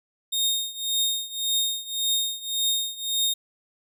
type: tone with tremolo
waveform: sawtooth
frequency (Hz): 3700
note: A#7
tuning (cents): -14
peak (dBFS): -17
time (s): 0.32-3.34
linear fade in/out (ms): 10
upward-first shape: triangle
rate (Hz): 1.8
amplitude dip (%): 90
effects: none